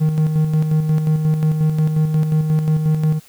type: tone with tremolo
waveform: triangle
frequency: 155.56 Hz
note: D#3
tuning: in tune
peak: -10 dBFS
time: 0-3.2 s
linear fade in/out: 20 ms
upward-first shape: square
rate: 5.6 Hz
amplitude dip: 45%
effects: white hiss -48 dBFS RMS until 3.28 s